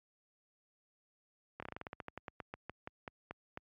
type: slowing click train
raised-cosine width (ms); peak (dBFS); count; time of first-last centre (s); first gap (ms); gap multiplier
0.5; -27; 20; 1.6-3.574; 25; 1.14
effects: high-pass 60 Hz 12 dB/octave + MP3 96 kbps